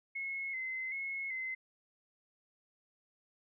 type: tone with vibrato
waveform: sine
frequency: 2116 Hz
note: C7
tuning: 19 cents sharp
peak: -36 dBFS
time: 0.15-1.55 s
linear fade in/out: 10 ms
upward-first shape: square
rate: 1.3 Hz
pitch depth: 49 cents each way
effects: none